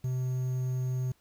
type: tone with quantisation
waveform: triangle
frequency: 127.8 Hz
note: C3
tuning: 40 cents flat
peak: -26 dBFS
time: 0.04-1.12 s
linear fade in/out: 5 ms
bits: 9
effects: pink hiss -68 dBFS RMS until 1.2 s